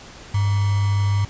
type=tone with sample-and-hold; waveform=sine; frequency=100.5 Hz; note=G2; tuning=44 cents sharp; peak=-16 dBFS; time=0.34-1.25 s; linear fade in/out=5 ms; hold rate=1050 Hz; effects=pink hiss -41 dBFS RMS until 1.29 s + resampled to 16000 Hz